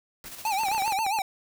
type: noise with exponential decay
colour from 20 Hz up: pink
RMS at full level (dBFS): -40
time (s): 0.24-0.37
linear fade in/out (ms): 1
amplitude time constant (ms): 28
type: noise with tremolo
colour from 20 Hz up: white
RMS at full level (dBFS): -40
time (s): 0.25-0.94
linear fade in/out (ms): 10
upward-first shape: square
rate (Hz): 15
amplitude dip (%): 45
type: tone with vibrato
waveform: square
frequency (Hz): 830.6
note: G#5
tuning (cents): 0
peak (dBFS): -25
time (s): 0.45-1.22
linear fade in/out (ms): 2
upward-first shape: sine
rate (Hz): 7.5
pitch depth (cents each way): 150
type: clicks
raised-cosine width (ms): 0.5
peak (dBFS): -22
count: 11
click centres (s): 0.635 / 0.685 / 0.716 / 0.748 / 0.78 / 0.821 / 0.879 / 0.923 / 0.989 / 1.065 / 1.188
effects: none